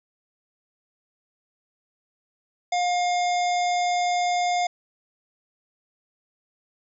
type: harmonic tone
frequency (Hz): 711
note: F5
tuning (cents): +31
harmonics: 1 / 3 / 5 / 7 / 9 / 10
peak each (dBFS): -21 / -31 / -35 / -38 / -40 / -41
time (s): 2.72-4.67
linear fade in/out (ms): 5
effects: none